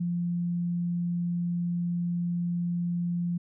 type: tone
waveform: sine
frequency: 173.7 Hz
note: F3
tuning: 9 cents flat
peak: -26 dBFS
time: 0-3.38 s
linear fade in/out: 10 ms
effects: none